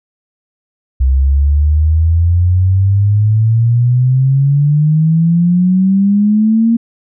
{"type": "exponential sweep", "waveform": "sine", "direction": "up", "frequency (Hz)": [64.4, 233.1], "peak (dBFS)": -7, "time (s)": [1, 6.77], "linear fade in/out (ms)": 10, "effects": []}